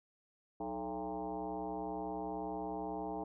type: tone with frequency modulation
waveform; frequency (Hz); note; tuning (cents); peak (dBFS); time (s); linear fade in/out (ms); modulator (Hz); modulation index
sine; 554.4; C#5; 0; -37; 0.6-3.24; 5; 122; 2.8
effects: none